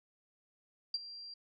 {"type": "tone with ADSR envelope", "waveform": "sine", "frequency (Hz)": 4739, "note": "D8", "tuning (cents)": 15, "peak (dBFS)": -29, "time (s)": [0.94, 1.34], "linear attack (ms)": 4, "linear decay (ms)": 31, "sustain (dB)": -16, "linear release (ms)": 4, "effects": []}